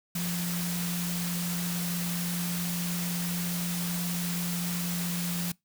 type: tone in noise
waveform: sine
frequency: 174.61 Hz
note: F3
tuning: in tune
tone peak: -30 dBFS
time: 0.15-5.52 s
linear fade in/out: 5 ms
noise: white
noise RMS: -35 dBFS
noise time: 0.15-5.52 s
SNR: +2 dB
effects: noise-tail reverb RT60 0.2 s tail -25 dB re dry